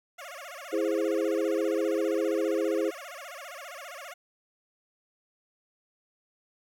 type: tone with vibrato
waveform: 15% pulse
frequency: 628 Hz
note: D#5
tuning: 16 cents sharp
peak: -34 dBFS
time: 0.18-4.14 s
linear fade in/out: 10 ms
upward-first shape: sine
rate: 15 Hz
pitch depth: 250 cents each way
type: chord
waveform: sine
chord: E augmented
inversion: none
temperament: equal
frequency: 329.6 / 415.3 / 523.3 Hz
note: E4 / G#4 / B#4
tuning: 0 / 0 / 0 cents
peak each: -29 dBFS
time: 0.72-2.91 s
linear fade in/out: 20 ms
effects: none